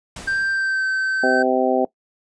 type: noise with exponential decay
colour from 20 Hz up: pink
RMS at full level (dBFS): -32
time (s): 0.16-0.9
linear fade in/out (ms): 5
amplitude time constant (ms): 160
type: tone with pitch glide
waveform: triangle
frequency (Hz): 1576 to 1542.7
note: G6 to G6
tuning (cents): +9 to -28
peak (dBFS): -17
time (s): 0.27-1.43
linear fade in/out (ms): 10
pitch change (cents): -37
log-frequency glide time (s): 0.5-0.85
type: harmonic tone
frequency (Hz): 128.9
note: C3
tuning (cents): -26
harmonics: 2 / 3 / 4 / 5 / 6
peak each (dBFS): -22 / -22 / -22 / -22 / -22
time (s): 1.23-1.85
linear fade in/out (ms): 5
effects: noise-tail reverb RT60 0.1 s tail -19 dB re dry + resampled to 22050 Hz